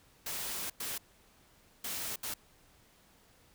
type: noise bursts at uneven times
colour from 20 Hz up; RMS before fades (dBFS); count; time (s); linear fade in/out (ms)
white; -38; 4; 0.26-0.7 / 0.8-0.98 / 1.84-2.16 / 2.23-2.34; 5
effects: pink hiss -64 dBFS RMS until 3.54 s